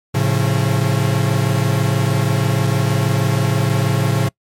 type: chord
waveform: 45% pulse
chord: A augmented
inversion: none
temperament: equal with one note detuned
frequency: 110 / 136.29 / 174.61 Hz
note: A2 / C#3 / E#3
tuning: 0 / -29 / 0 cents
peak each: -18 / -17 / -22 dBFS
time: 0.14-4.29 s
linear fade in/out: 10 ms
effects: noise-tail reverb RT60 0.1 s tail -25 dB re dry + MP3 64 kbps